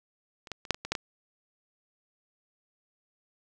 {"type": "clicks", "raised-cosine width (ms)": 0.2, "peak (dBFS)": [-28, -18, -28, -6, -23, -19, -10, -14], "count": 8, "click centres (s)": [0.472, 0.517, 0.652, 0.707, 0.745, 0.85, 0.92, 0.952], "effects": []}